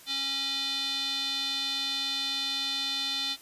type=tone with band-pass filter; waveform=square; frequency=273.7 Hz; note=C#4; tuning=22 cents flat; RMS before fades=-31 dBFS; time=0.06-3.37 s; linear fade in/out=50 ms; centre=3800 Hz; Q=6.9; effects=white hiss -52 dBFS RMS until 3.41 s + resampled to 32000 Hz